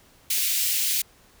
white high-pass noise, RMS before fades -24 dBFS, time 0.3-1.02 s, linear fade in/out 5 ms, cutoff 2300 Hz, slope 24 dB/octave, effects pink hiss -56 dBFS RMS until 1.4 s

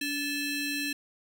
25% pulse ring-modulated tone, 1456 Hz, F#6, 28 cents flat, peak -23 dBFS, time 0.01-0.93 s, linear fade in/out 5 ms, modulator 1170 Hz, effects none

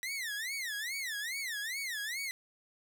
sawtooth tone with vibrato, 1924 Hz, B6, 46 cents flat, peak -32 dBFS, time 0.03-2.31 s, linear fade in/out 0 ms, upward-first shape sine, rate 2.4 Hz, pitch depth 270 cents each way, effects none

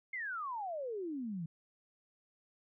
sine exponential sweep, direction down, 2158 to 155.9 Hz, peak -37 dBFS, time 0.13-1.46 s, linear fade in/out 5 ms, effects none

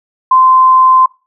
sine tone, 1036 Hz, C6, 17 cents flat, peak -4 dBFS, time 0.31-1.06 s, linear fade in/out 5 ms, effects noise-tail reverb RT60 0.3 s tail -22 dB re dry

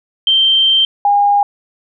sine tone pair in turn, 3136 / 813.1 Hz, G7 / G#5, 0 / -37 cents, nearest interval octave + major seventh, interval 2337 cents, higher first, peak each -8 dBFS, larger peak neither, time 0.27-0.85 / 1.05-1.43 s, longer first, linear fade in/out 2 ms, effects none

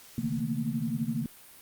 sine tone cluster, 131.6 / 147 / 161.2 / 223.4 / 235.3 Hz, C3 / D3 / E3 / A3 / A#3, +10 / +2 / -38 / +27 / +16 cents, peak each -37 / -37 / -37 / -32 / -33 dBFS, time 0.18-1.26 s, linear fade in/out 2 ms, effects white hiss -52 dBFS RMS until 1.61 s + Opus 48 kbps

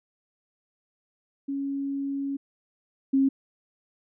sine tone pair in turn, 277.2 / 270.4 Hz, C#4 / C#4, 0 / -43 cents, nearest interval unison, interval 43 cents, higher first, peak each -27 / -18 dBFS, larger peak second, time 1.48-2.37 / 3.13-3.29 s, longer first, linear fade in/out 10 ms, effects none

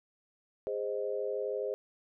sine chord, Ab major, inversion none, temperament equal with one note detuned, 410.8 / 523.3 / 622.3 Hz, Ab4 / C5 / Eb5, -19 / 0 / 0 cents, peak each -35 / -35 / -39 dBFS, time 0.67-1.74 s, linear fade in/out 0 ms, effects none

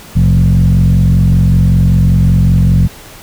sine tone with frequency modulation, 115.1 Hz, A#2, 22 cents flat, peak -4 dBFS, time 0.15-2.88 s, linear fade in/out 20 ms, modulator 45.2 Hz, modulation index 1.5, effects tanh soft clip ceiling -1 dBFS + pink hiss -34 dBFS RMS until 3.22 s

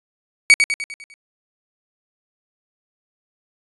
40% pulse tone with echo, 2251 Hz, C#7, 26 cents sharp, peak -5 dBFS, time 0.5-0.54 s, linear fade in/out 0 ms, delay 100 ms, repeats 6, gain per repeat -6 dB, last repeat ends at 1.14 s, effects resampled to 22050 Hz

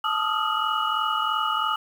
sine tone cluster, 874 / 1222 / 1265 / 1380 / 2922 Hz, A5 / D#6 / D#6 / F6 / F#7, -12 / -32 / +28 / -21 / -22 cents, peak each -30 / -28 / -26 / -30 / -30 dBFS, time 0.04-1.76 s, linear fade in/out 5 ms, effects 8-bit

